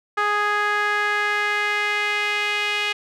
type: tone with band-pass filter sweep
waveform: sawtooth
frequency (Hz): 415.3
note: G#4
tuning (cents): 0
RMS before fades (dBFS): -22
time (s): 0.17-2.93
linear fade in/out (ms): 10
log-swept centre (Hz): 1400 to 2600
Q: 2.6
effects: none